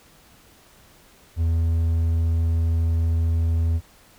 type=tone; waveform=triangle; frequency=82.41 Hz; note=E2; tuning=in tune; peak=-16 dBFS; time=1.36-3.81 s; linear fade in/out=50 ms; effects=pink hiss -53 dBFS RMS until 4.18 s